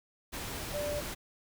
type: tone in noise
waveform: sine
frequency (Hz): 587.3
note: D5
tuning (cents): 0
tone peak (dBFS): -33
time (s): 0.73-1.01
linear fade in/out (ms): 20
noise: pink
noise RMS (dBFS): -39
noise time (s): 0.32-1.15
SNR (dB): +3
effects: none